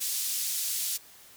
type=band-pass noise; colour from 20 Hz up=white; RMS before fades=-31 dBFS; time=0-0.98 s; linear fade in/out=20 ms; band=4200 to 14000 Hz; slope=12 dB/octave; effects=white hiss -53 dBFS RMS until 1.36 s